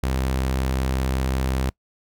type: tone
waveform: sawtooth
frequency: 65.41 Hz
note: C2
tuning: in tune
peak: -17 dBFS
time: 0.03-1.7 s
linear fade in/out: 5 ms
effects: noise-tail reverb RT60 0.1 s tail -24 dB re dry